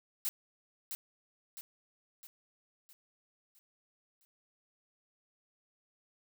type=noise with echo; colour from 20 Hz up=blue; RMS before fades=-34 dBFS; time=0.25-0.29 s; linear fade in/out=0 ms; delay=660 ms; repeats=6; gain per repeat=-6 dB; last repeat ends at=4.25 s; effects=none